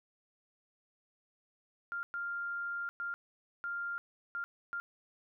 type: tone bursts at uneven times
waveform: sine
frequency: 1396.9 Hz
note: F6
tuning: in tune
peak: -35 dBFS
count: 6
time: 1.92-2.03 / 2.14-2.89 / 3-3.14 / 3.64-3.98 / 4.35-4.44 / 4.73-4.8 s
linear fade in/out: 0 ms
effects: none